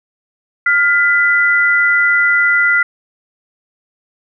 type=tone pair together; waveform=sine; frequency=1413 / 1998.3 Hz; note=F6 / B6; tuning=+20 / +20 cents; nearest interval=tritone; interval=600 cents; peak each=-12 dBFS; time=0.66-2.83 s; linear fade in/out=5 ms; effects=none